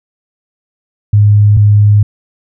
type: tone pair in turn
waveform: sine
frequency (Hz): 103.83 / 103.83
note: G#2 / G#2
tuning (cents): 0 / 0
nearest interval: unison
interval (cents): 0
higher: neither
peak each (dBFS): -3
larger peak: neither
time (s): 1.13-1.57 / 1.57-2.03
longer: second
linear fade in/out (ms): 5
effects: none